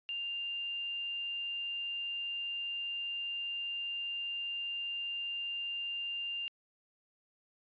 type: tone with quantisation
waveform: sine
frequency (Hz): 2795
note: F7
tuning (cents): +1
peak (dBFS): -35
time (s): 0.09-6.48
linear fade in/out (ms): 0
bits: 10
effects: resampled to 11025 Hz